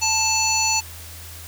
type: harmonic tone with a mistuned harmonic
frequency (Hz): 880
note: A5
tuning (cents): 0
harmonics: 1 / 3 / 5 / 7 / 8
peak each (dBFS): -24 / -24 / -24 / -24 / -24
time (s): 0.01-0.81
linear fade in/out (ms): 20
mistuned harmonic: 7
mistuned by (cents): -51
effects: added 83 Hz sine -39 dBFS peak until 1.47 s + white hiss -40 dBFS RMS until 1.47 s